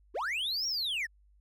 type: linear two-way sweep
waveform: triangle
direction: up then down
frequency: 293.7 to 5680 to 1675 Hz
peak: -29 dBFS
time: 0.14-1.07 s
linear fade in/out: 20 ms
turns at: 0.67 s
effects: added 50 Hz sine -60 dBFS peak until 1.4 s